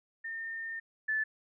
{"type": "tone pair in turn", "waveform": "sine", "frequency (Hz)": [1816, 1744.7], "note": ["A#6", "A6"], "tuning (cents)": [-46, -15], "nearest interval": "minor second", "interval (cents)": 69, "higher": "first", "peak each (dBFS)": [-36, -28], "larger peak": "second", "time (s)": [[0.24, 0.8], [1.08, 1.24]], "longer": "first", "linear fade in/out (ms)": 10, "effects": []}